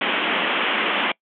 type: band-pass noise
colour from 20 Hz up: white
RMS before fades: -22 dBFS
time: 0.01-1.12 s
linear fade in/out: 5 ms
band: 180 to 3300 Hz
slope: 96 dB/octave
effects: noise-tail reverb RT60 0.1 s tail -25 dB re dry